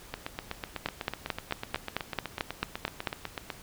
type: two click trains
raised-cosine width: 0.3 ms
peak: -17 / -12 dBFS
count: 28 / 11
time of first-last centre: 0.14-3.502 / 0.86-3.072 s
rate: 8.03 / 4.52 Hz
effects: pink hiss -50 dBFS RMS until 3.62 s